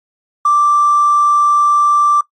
triangle tone with hard clipping, 1174.7 Hz, D6, in tune, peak -8 dBFS, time 0.45-2.21 s, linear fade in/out 5 ms, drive 3 dB, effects noise-tail reverb RT60 0.1 s tail -18 dB re dry + MP3 48 kbps

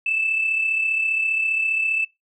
sine tone pair together, 2602 / 2637 Hz, E7 / E7, -23 / 0 cents, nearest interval unison, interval 23 cents, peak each -28 / -19 dBFS, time 0.06-2.05 s, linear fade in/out 5 ms, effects noise-tail reverb RT60 0.2 s tail -23 dB re dry + tanh soft clip ceiling -12 dBFS

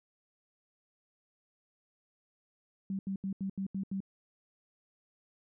sine tone bursts, 193.6 Hz, G3, 21 cents flat, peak -32 dBFS, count 7, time 2.9-4.004 s, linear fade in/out 2 ms, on 90 ms, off 79 ms, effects none

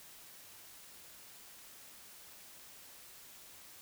silence, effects white hiss -55 dBFS RMS until 3.81 s

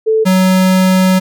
sine / square tone pair in turn, 440 / 186.61 Hz, A4 / F#3, 0 / +15 cents, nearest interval octave + minor third, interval 1485 cents, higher first, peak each -8 dBFS, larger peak neither, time 0.06-0.25 / 0.25-1.2 s, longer second, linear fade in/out 20 ms, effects none

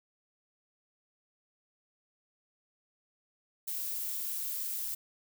violet noise with high-pass filter sweep, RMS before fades -36 dBFS, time 3.67-4.95 s, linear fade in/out 10 ms, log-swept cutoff 1500 to 440 Hz, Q 0.91, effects none

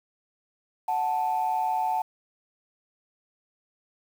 sine tone pair together, 739.1 / 879 Hz, F#5 / A5, -2 / -2 cents, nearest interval minor third, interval 300 cents, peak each -26 / -25 dBFS, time 0.88-2.02 s, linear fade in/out 5 ms, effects tanh soft clip ceiling -17 dBFS + 8-bit

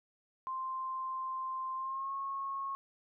sine tone with pitch glide, 1046.5 to 1092.8 Hz, C6 to C#6, 0 to -25 cents, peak -35 dBFS, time 0.47-2.75 s, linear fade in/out 0 ms, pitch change +75 cents, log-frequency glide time 1.76-2.13 s, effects none

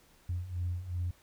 sine beating tone pair, 86.7 / 89.4 Hz, F2 / F2, -12 / +41 cents, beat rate 2.7 Hz, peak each -37 / -33 dBFS, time 0.29-1.11 s, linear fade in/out 5 ms, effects tanh soft clip ceiling -26 dBFS + pink hiss -63 dBFS RMS until 1.22 s

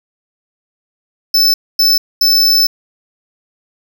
square tone bursts at uneven times, 5274 Hz, E8, in tune, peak -8 dBFS, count 3, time 1.34-1.54 / 1.79-1.98 / 2.21-2.67 s, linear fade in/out 5 ms, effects none

